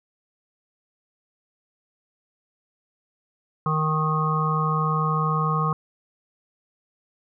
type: harmonic tone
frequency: 155.56 Hz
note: D#3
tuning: in tune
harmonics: 1 / 3 / 5 / 7 / 8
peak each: -23 / -32 / -34 / -25 / -27 dBFS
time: 3.66-5.73 s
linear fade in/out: 2 ms
effects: none